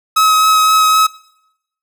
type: tone with vibrato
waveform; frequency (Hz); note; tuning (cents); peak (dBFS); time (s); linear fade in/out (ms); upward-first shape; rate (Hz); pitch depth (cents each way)
45% pulse; 1277; D#6; +45; -8; 0.16-1.07; 10; triangle; 3.9; 11
effects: noise-tail reverb RT60 0.8 s tail -22 dB re dry